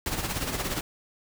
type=noise with tremolo; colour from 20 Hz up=pink; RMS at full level=-28 dBFS; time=0.06-0.81 s; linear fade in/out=2 ms; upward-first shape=sine; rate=17 Hz; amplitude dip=60%; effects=none